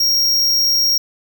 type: tone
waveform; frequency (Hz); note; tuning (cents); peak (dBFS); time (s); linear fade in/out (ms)
square; 5588; F8; 0; -13; 0-0.98; 5
effects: 7-bit